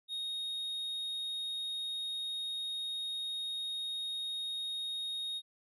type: tone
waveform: triangle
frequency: 3729 Hz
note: A#7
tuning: in tune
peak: -34 dBFS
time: 0.08-5.42 s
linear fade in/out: 50 ms
effects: resampled to 32000 Hz